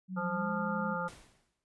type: tone with pitch glide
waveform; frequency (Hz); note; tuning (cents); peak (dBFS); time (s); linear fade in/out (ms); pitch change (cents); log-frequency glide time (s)
sine; 185.6 to 205.9; F#3 to G#3; +6 to -15; -35; 0.08-0.97; 50; +179; 0.31-0.48
type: harmonic tone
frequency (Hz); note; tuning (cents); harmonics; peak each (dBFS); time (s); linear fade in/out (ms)
174.61; F3; 0; 1 / 3 / 5 / 7 / 8; -39 / -39 / -39 / -39 / -39; 0.16-1.09; 20
type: noise with exponential decay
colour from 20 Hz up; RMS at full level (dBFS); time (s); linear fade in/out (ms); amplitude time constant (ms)
pink; -48; 1.08-1.64; 0; 120
effects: noise-tail reverb RT60 0.2 s tail -19 dB re dry + resampled to 24000 Hz